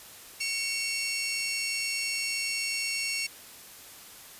20% pulse tone pair together, 2226 / 2729 Hz, C#7 / F7, +7 / -41 cents, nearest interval major third, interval 352 cents, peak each -27 dBFS, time 0.4-3.27 s, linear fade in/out 10 ms, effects white hiss -48 dBFS RMS until 4.39 s + resampled to 32000 Hz

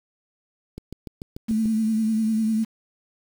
click train, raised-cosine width 3 ms, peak -22 dBFS, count 7, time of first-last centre 0.78-1.657 s, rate 6.84 Hz
sine tone with vibrato, 220 Hz, A3, in tune, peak -19 dBFS, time 1.48-2.65 s, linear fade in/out 20 ms, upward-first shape triangle, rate 10 Hz, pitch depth 45 cents each way
effects 7-bit

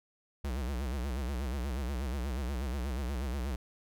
square tone with vibrato, 65.41 Hz, C2, in tune, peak -33 dBFS, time 0.44-3.56 s, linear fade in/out 5 ms, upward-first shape sine, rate 8.3 Hz, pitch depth 170 cents each way, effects none

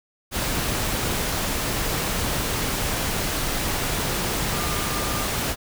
sine tone in noise, 1200 Hz, D6, 37 cents sharp, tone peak -34 dBFS, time 4.49-5.29 s, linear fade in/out 50 ms, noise pink, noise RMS -25 dBFS, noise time 0.31-5.56 s, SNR -12 dB, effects none

